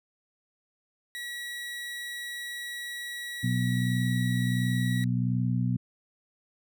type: tone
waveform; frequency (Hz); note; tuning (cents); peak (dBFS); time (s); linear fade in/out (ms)
30% pulse; 1926; B6; -44; -32; 1.15-5.04; 0
type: harmonic tone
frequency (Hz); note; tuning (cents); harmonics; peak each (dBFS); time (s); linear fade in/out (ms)
61.4; B1; -9; 2 / 3 / 4; -26 / -30 / -32; 3.43-5.77; 10
effects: none